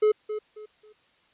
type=tone with echo; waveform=triangle; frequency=426.6 Hz; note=G#4; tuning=46 cents sharp; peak=-15 dBFS; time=0.02-0.12 s; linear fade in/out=10 ms; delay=270 ms; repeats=3; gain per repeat=-11 dB; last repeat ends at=0.93 s; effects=white hiss -63 dBFS RMS until 1.33 s + resampled to 8000 Hz